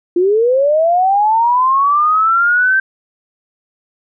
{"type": "linear sweep", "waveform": "sine", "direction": "up", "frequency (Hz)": [340.6, 1568], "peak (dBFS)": -9, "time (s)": [0.16, 2.8], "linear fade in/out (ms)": 5, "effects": []}